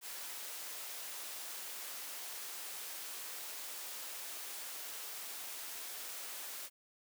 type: high-pass noise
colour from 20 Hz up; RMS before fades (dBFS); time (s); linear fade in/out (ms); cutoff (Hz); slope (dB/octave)
white; -45; 0.01-6.7; 50; 410; 12
effects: none